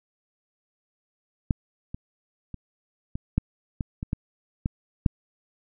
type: clicks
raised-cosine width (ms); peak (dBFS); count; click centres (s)
5; -9 / -21 / -23 / -18 / -8 / -15 / -18 / -13 / -12 / -6; 10; 1.508 / 1.945 / 2.543 / 3.155 / 3.38 / 3.808 / 4.029 / 4.131 / 4.659 / 5.062
effects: none